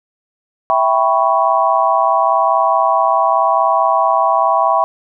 sine chord, C# half-diminished seventh, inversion first, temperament equal, 659.3 / 784 / 987.8 / 1108.7 Hz, E5 / G5 / B5 / C#6, 0 / 0 / 0 / 0 cents, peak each -16 dBFS, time 0.7-4.84 s, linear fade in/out 0 ms, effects none

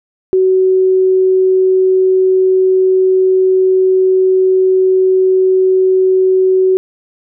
sine tone, 375.2 Hz, F#4, 24 cents sharp, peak -7 dBFS, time 0.33-6.77 s, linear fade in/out 0 ms, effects none

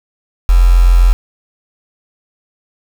sine tone with quantisation, 43.65 Hz, F1, in tune, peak -4 dBFS, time 0.49-1.13 s, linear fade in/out 0 ms, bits 4, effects none

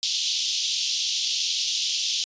pink band-pass noise, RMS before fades -26 dBFS, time 0.03-2.24 s, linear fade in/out 0 ms, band 3000 to 6400 Hz, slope 48 dB/octave, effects resampled to 16000 Hz

